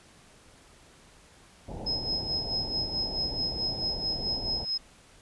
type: low-pass noise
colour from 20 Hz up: pink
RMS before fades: -38 dBFS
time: 1.68-4.65 s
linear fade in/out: 5 ms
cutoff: 910 Hz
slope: 96 dB/octave
type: tone with tremolo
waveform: sine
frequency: 5130 Hz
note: E8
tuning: 48 cents flat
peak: -26 dBFS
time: 1.86-4.78 s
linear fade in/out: 10 ms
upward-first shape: sine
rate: 4.6 Hz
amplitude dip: 65%
effects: pink hiss -56 dBFS RMS until 5.21 s + resampled to 24000 Hz